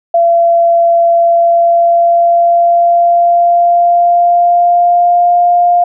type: tone with pitch glide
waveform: sine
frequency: 680 to 702.8 Hz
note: F5 to F5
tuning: -46 to +11 cents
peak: -5 dBFS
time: 0.14-5.84 s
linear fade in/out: 5 ms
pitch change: +57 cents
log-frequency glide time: 1.12-5.36 s
effects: none